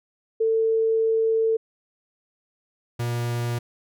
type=tone pair in turn; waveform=sine / 45% pulse; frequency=447.2 / 119.34 Hz; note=A4 / A#2; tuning=+28 / +41 cents; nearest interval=octave + major seventh; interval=2287 cents; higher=first; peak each=-18 / -24 dBFS; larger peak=first; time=0.4-1.57 / 2.99-3.59 s; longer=first; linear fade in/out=10 ms; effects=none